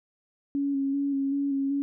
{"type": "tone with vibrato", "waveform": "sine", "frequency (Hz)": 277.5, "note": "C#4", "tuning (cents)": 2, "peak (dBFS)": -24, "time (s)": [0.55, 1.82], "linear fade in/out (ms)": 0, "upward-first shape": "square", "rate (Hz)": 2.6, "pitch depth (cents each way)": 21, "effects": []}